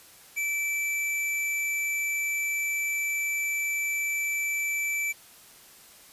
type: tone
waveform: square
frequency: 2322 Hz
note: D7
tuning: 20 cents flat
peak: -27 dBFS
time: 0.36-5.13 s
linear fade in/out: 20 ms
effects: white hiss -52 dBFS RMS until 6.12 s + resampled to 32000 Hz